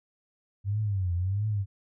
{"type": "tone with vibrato", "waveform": "sine", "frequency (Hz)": 96.7, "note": "G2", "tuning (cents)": -23, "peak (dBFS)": -25, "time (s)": [0.64, 1.66], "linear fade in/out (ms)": 50, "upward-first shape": "triangle", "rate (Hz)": 1.5, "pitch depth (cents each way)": 210, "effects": []}